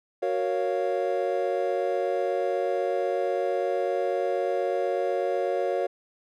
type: chord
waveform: triangle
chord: Gb major seventh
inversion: none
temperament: equal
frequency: 370 / 466.2 / 554.4 / 698.5 Hz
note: Gb4 / Bb4 / Db5 / F5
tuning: 0 / 0 / 0 / 0 cents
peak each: -28 / -28 / -26 / -29 dBFS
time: 0.22-5.87 s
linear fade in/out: 10 ms
effects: none